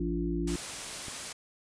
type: harmonic tone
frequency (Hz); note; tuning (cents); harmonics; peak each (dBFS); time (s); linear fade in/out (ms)
57.6; A#1; -20; 1 / 3 / 5 / 6; -34 / -34 / -34 / -34; 0-0.56; 5
type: noise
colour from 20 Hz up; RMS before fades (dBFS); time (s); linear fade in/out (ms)
white; -38; 0.47-1.33; 10
type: click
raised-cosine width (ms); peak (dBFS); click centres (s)
3; -31; 1.083
effects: resampled to 22050 Hz